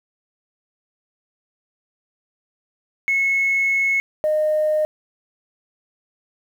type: tone pair in turn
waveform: sine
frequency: 2188 / 614 Hz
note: C#7 / D#5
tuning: -23 / -23 cents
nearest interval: octave + minor seventh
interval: 2200 cents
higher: first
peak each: -15 dBFS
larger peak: neither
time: 3.08-4 / 4.24-4.85 s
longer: first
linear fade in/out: 0 ms
effects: tanh soft clip ceiling -12 dBFS + 8-bit